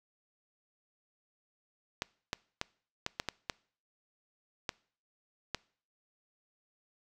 clicks, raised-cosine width 0.2 ms, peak -15 dBFS, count 9, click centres 2.021 / 2.331 / 2.614 / 3.064 / 3.199 / 3.287 / 3.498 / 4.692 / 5.547 s, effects noise-tail reverb RT60 0.5 s tail -24 dB re dry

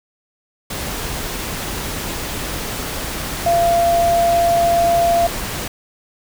sine tone in noise, 685 Hz, F5, 34 cents flat, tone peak -12 dBFS, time 3.46-5.27 s, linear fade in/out 5 ms, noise pink, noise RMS -25 dBFS, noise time 0.7-5.68 s, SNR +10 dB, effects none

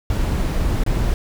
brown noise with dropouts, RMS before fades -19 dBFS, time 0.1-1.14 s, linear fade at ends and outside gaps 1 ms, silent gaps 0.837-0.863 s, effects none

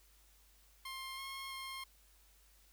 15% pulse tone with pitch steps, 1060 / 1078 / 1067 Hz, C6 / C#6 / C6, +22 / -49 / +34 cents, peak -37 dBFS, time 0.85-1.84 s, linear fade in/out 5 ms, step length 330 ms, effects added 50 Hz sine -66 dBFS peak until 2.72 s + white hiss -68 dBFS RMS until 2.72 s

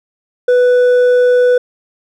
sine tone with hard clipping, 494.9 Hz, B4, 4 cents sharp, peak -8 dBFS, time 0.48-1.58 s, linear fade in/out 5 ms, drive 4 dB, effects none

